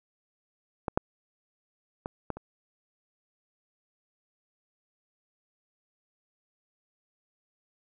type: clicks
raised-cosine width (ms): 1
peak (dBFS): -15 / -9 / -19 / -17 / -26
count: 5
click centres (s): 0.882 / 0.975 / 2.059 / 2.303 / 2.37
effects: none